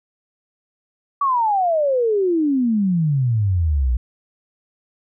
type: exponential sweep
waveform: sine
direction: down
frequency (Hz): 1153 to 57.6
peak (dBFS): -15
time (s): 1.21-3.97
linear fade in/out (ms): 5
effects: none